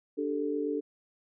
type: chord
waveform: sine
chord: D suspended fourth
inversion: none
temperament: equal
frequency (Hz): 293.7 / 392 / 440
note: D4 / G4 / A4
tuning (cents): 0 / 0 / 0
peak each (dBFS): -32 / -36 / -32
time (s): 0.17-0.81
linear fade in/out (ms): 20
effects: none